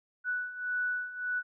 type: beating tone pair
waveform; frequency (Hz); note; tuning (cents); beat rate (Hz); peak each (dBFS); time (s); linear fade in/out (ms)
sine; 1480 / 1481.7; F#6 / F#6; 0 / +2; 1.7; -36 / -32; 0.24-1.43; 50
effects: none